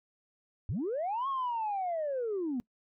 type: linear two-way sweep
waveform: sine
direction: up then down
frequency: 75.1 to 1108.7 to 231 Hz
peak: -29 dBFS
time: 0.69-2.6 s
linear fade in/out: 0 ms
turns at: 1.28 s
effects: noise-tail reverb RT60 0.1 s tail -24 dB re dry + tanh soft clip ceiling -27 dBFS

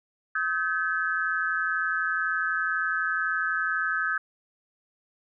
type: tone cluster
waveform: sine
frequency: 1281 / 1539 / 1711 Hz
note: E6 / G6 / A6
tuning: -50 / -32 / -49 cents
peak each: -30 / -27 / -30 dBFS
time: 0.35-4.18 s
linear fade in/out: 5 ms
effects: none

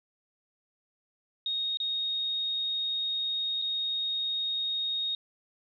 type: tone with dropouts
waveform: sine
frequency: 3729 Hz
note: A#7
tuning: in tune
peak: -28 dBFS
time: 1.46-5.15 s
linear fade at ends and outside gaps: 2 ms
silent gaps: 1.772-1.801 / 3.617-3.621 s
effects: none

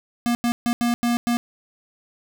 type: tone bursts at uneven times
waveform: square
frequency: 238.1 Hz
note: A#3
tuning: 37 cents sharp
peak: -19 dBFS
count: 6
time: 0.26-0.35 / 0.44-0.52 / 0.66-0.73 / 0.81-0.94 / 1.03-1.17 / 1.27-1.37 s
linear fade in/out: 0 ms
effects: none

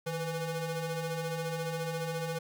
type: ring-modulated tone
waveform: 35% pulse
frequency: 329.6 Hz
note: E4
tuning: in tune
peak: -28 dBFS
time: 0.06-2.39 s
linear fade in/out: 10 ms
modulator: 172 Hz
effects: none

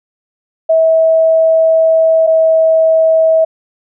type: tone pair in turn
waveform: sine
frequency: 647 / 644.6 Hz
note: E5 / E5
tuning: -32 / -39 cents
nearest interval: unison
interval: 7 cents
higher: first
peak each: -6 dBFS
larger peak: neither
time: 0.69-2.27 / 2.27-3.45 s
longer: first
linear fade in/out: 10 ms
effects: none

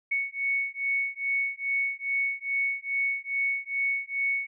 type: beating tone pair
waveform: sine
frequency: 2217 / 2219.4 Hz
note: C#7 / C#7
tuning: 0 / +2 cents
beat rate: 2.4 Hz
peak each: -29 dBFS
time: 0.11-4.47 s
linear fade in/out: 10 ms
effects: none

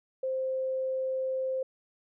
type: tone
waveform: sine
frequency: 523.3 Hz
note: C5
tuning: in tune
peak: -28 dBFS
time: 0.23-1.63 s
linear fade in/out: 5 ms
effects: none

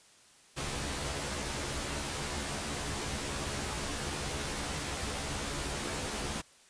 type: noise with comb filter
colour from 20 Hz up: pink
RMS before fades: -36 dBFS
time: 0.56-6.42 s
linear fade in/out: 20 ms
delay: 14 ms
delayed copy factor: +0.85
effects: white hiss -60 dBFS RMS until 6.69 s + resampled to 22050 Hz

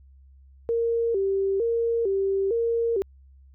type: tone with vibrato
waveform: sine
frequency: 425.3 Hz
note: G#4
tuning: 41 cents sharp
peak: -21 dBFS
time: 0.69-3.02 s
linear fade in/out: 0 ms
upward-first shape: square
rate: 1.1 Hz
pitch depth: 150 cents each way
effects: added 67 Hz sine -49 dBFS peak until 3.54 s

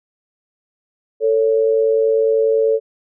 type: tone pair together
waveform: sine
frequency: 445.9 / 556 Hz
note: A4 / C#5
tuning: +23 / +5 cents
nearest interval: major third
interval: 382 cents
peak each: -13 / -19 dBFS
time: 1.2-2.8 s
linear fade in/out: 50 ms
effects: none

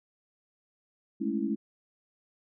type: chord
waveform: sine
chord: A major seventh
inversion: third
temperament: equal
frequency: 207.7 / 220 / 277.2 / 329.6 Hz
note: G#3 / A3 / C#4 / E4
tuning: 0 / 0 / 0 / 0 cents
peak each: -33 dBFS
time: 1.2-1.56 s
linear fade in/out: 20 ms
effects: none

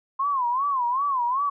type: tone with vibrato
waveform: sine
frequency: 1046.5 Hz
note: C6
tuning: in tune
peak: -21 dBFS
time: 0.19-1.5 s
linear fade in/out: 10 ms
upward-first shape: sine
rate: 2.6 Hz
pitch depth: 170 cents each way
effects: none

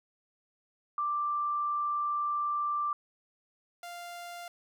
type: tone pair in turn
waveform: sine / sawtooth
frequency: 1178 / 696.8 Hz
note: D6 / F5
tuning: +5 / -4 cents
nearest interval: major sixth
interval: 909 cents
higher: first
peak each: -28 / -37 dBFS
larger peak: first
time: 0.98-2.93 / 3.83-4.48 s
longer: first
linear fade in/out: 2 ms
effects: none

